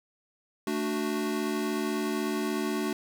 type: chord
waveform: square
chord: D major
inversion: second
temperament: equal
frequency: 220 / 293.7 / 370 Hz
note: A3 / D4 / F#4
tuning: 0 / 0 / 0 cents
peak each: -33 dBFS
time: 0.67-2.93 s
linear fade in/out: 2 ms
effects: none